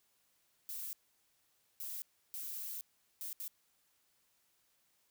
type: noise bursts at uneven times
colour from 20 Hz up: violet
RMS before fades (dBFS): -43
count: 5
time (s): 0.69-0.93 / 1.8-2.02 / 2.34-2.81 / 3.21-3.33 / 3.4-3.48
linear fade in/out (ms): 0
effects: white hiss -75 dBFS RMS until 5.1 s